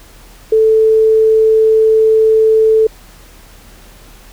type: tone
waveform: sine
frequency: 440 Hz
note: A4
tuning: in tune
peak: -6 dBFS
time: 0.52-2.87 s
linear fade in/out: 5 ms
effects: added 40 Hz sine -39 dBFS peak until 4.32 s + pink hiss -42 dBFS RMS until 4.32 s